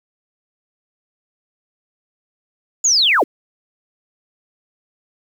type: linear sweep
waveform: sine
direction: down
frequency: 7040 to 190 Hz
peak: -11 dBFS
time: 2.84-3.24 s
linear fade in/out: 10 ms
effects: 7-bit